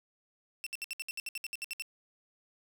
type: tone bursts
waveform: sawtooth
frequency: 2688 Hz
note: E7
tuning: 33 cents sharp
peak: -32 dBFS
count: 14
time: 0.64-1.822 s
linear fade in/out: 0 ms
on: 25 ms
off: 64 ms
effects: none